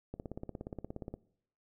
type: click train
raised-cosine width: 2 ms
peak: -27 dBFS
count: 18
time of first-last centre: 0.14-1.14 s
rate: 17 Hz
effects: noise-tail reverb RT60 0.7 s tail -22 dB re dry